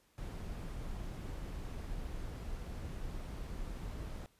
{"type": "noise", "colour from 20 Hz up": "brown", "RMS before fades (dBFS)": -42, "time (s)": [0.18, 4.26], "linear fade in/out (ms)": 0, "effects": ["pink hiss -71 dBFS RMS until 4.39 s", "resampled to 32000 Hz"]}